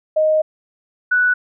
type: tone pair in turn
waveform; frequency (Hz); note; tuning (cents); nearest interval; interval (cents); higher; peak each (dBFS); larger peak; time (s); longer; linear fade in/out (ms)
sine; 622.3 / 1480.1; D#5 / F#6; 0 / 0; octave + minor third; 1500; second; -12; neither; 0.16-0.42 / 1.11-1.34; first; 10
effects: none